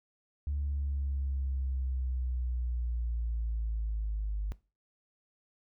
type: linear sweep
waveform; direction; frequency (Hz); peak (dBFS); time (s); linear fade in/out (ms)
sine; down; 72.3 to 50.5; -29; 0.47-4.52; 0
effects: noise-tail reverb RT60 0.3 s tail -20 dB re dry + tanh soft clip ceiling -26 dBFS